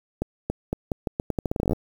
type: accelerating click train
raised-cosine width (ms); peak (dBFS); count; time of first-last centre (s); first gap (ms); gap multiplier
2; -11; 19; 0.22-1.732; 280; 0.82
effects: 7-bit